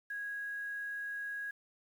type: tone with quantisation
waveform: sine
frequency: 1653 Hz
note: G#6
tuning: 9 cents flat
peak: -37 dBFS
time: 0.1-1.51 s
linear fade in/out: 5 ms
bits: 10
effects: none